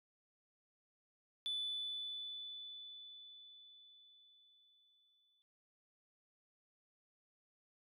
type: tone with exponential decay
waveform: sine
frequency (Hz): 3485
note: A7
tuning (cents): -17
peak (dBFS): -35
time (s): 1.46-5.42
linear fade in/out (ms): 0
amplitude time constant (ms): 860
effects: tanh soft clip ceiling -34 dBFS